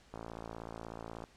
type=click train; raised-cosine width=1 ms; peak=-29 dBFS; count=63; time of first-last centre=0.14-1.239 s; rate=56.4 Hz; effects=pink hiss -63 dBFS RMS until 1.36 s + low-pass 7000 Hz 12 dB/octave